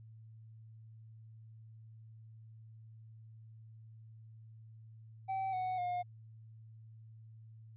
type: tone with pitch steps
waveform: triangle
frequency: 769 / 741.5 / 715 Hz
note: G5 / F#5 / F5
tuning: -33 / +4 / +41 cents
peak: -32 dBFS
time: 5.28-6.03 s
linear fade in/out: 20 ms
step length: 250 ms
effects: added 111 Hz sine -52 dBFS peak until 7.76 s + resampled to 8000 Hz